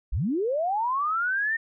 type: linear sweep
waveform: sine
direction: up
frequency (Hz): 33.37 to 1845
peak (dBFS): -23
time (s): 0.12-1.57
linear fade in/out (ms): 10
effects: none